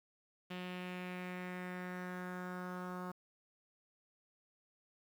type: tone with low-pass filter sweep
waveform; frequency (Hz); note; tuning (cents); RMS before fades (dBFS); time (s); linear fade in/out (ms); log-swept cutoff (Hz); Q
sawtooth; 181.1; F#3; -37; -44; 0.5-3.12; 10; 3000 to 1200; 3.1
effects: 10-bit